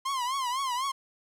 45% pulse tone with vibrato, 1035 Hz, C6, 19 cents flat, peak -28 dBFS, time 0.05-0.92 s, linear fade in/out 10 ms, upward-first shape triangle, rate 4 Hz, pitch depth 150 cents each way, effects low-pass 11000 Hz 12 dB/octave + 10-bit

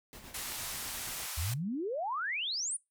pink noise with tremolo, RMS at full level -48 dBFS, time 0.13-1.26 s, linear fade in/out 0 ms, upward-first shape sine, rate 8.6 Hz, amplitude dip 45%
white band-pass noise, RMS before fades -40 dBFS, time 0.34-1.54 s, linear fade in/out 5 ms, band 660 to 14000 Hz, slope 24 dB/octave
sine exponential sweep, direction up, 71.1 to 9956 Hz, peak -32 dBFS, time 1.37-2.77 s, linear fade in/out 10 ms
effects noise-tail reverb RT60 0.2 s tail -21 dB re dry

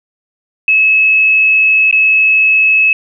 sine tone with dropouts, 2586 Hz, E7, 34 cents flat, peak -6 dBFS, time 0.68-2.93 s, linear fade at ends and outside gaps 2 ms, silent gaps 1.912-1.926 s, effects none

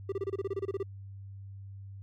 triangle tone bursts, 392 Hz, G4, in tune, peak -27 dBFS, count 13, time 0.09-0.83 s, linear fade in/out 5 ms, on 32 ms, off 27 ms, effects added 98 Hz sine -42 dBFS peak until 2.02 s + MP3 64 kbps

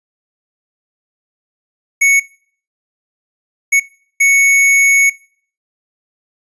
square tone bursts at uneven times, 2217 Hz, C#7, in tune, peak -8 dBFS, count 3, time 2.01-2.2 / 3.72-3.8 / 4.2-5.1 s, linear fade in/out 10 ms, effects noise-tail reverb RT60 0.5 s tail -22 dB re dry + resampled to 24000 Hz

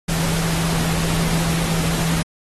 sine tone in noise, 164.81 Hz, E3, in tune, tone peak -20 dBFS, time 0.08-2.23 s, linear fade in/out 10 ms, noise pink, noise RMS -24 dBFS, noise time 0.08-2.23 s, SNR +1 dB, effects AAC 32 kbps

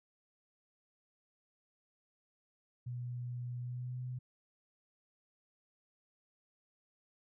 sine tone with pitch glide, 122.5 to 125.8 Hz, B2 to B2, -14 to +32 cents, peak -38 dBFS, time 2.86-4.19 s, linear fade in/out 10 ms, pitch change +46 cents, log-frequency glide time 3.59-4 s, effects none

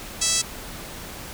5% pulse tone with band-pass filter, 657 Hz, E5, 6 cents flat, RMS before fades -22 dBFS, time 0.21-0.42 s, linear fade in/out 10 ms, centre 7400 Hz, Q 1.1, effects pink hiss -37 dBFS RMS until 1.33 s

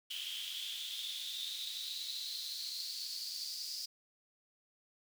pink noise with high-pass filter sweep, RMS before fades -42 dBFS, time 0.1-3.86 s, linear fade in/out 10 ms, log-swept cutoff 3100 to 4900 Hz, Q 9, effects none

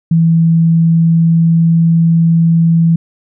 sine tone with pitch glide, 164.81 to 165.76 Hz, E3 to E3, 0 to +10 cents, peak -6 dBFS, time 0.11-2.96 s, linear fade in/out 5 ms, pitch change +10 cents, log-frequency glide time 0.48-1.84 s, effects none

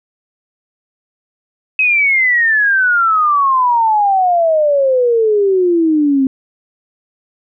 sine exponential sweep, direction down, 2565 to 261.6 Hz, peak -9 dBFS, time 1.79-6.27 s, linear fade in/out 2 ms, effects none

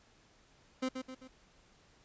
30% pulse tone with echo, 259.1 Hz, C4, 17 cents flat, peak -29 dBFS, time 0.82-0.89 s, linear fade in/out 10 ms, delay 130 ms, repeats 3, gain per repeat -6 dB, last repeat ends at 1.28 s, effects pink hiss -65 dBFS RMS until 2.04 s + resampled to 16000 Hz

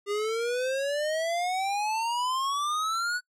square exponential sweep, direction up, 401.9 to 1490 Hz, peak -27 dBFS, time 0.06-3.21 s, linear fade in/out 50 ms, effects noise-tail reverb RT60 0.1 s tail -24 dB re dry + low-pass 9000 Hz 12 dB/octave

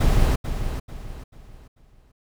brown noise with echo, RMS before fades -17 dBFS, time 0-0.36 s, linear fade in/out 10 ms, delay 440 ms, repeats 4, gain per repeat -9 dB, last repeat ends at 2.12 s, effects none

